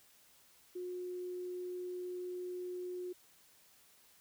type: tone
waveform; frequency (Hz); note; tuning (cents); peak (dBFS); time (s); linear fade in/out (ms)
sine; 360.6; F#4; -45; -39; 0.75-3.13; 10
effects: white hiss -65 dBFS RMS until 4.2 s

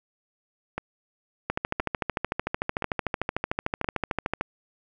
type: two click trains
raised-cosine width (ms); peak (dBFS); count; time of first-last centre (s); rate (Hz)
0.5; -10 / -14; 40 / 4; 1.5-4.41 / 0.78-3.844; 13.4 / 0.979
effects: none

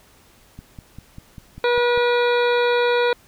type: click train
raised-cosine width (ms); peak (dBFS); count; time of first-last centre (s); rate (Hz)
5; -24; 8; 0.59-1.976; 5.05
type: harmonic tone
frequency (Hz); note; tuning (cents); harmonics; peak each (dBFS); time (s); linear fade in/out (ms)
483.4; B4; -37; 1 / 2 / 3 / 4 / 5 / 7 / 8 / 9; -17 / -24 / -25 / -32 / -29 / -35 / -31 / -38; 1.64-3.13; 2
effects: pink hiss -53 dBFS RMS until 3.27 s

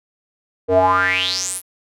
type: tone with band-pass filter sweep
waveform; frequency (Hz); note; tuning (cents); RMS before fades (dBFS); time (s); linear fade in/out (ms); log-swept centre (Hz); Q
square; 92.5; F#2; 0; -17; 0.68-1.62; 50; 470 to 12000; 7.9
effects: none

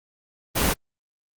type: noise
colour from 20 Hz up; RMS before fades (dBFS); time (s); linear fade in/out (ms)
pink; -21; 0.55-0.74; 20
effects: Opus 24 kbps

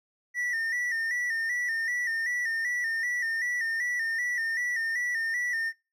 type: tone with vibrato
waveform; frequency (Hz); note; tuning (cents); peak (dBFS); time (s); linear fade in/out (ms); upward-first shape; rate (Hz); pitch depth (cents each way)
triangle; 1884; A#6; +18; -25; 0.34-5.73; 50; square; 2.6; 62
effects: noise-tail reverb RT60 0.3 s tail -24 dB re dry

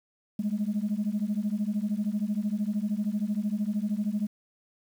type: beating tone pair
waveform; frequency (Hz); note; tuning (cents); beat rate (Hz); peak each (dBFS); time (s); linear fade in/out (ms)
sine; 202.3 / 215.3; G#3 / A3; -45 / -37; 13; -28; 0.39-4.27; 5
effects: tanh soft clip ceiling -21 dBFS + 9-bit

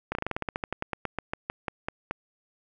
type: slowing click train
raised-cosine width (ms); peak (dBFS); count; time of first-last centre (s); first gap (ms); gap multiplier
0.5; -14; 21; 0.12-2.11; 31; 1.11
effects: none

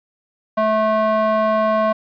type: tone with band-pass filter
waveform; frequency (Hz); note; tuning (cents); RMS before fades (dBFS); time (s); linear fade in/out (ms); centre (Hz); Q
square; 217.4; A3; -21; -17; 0.57-1.93; 10; 850; 9.5
effects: resampled to 11025 Hz + 9-bit

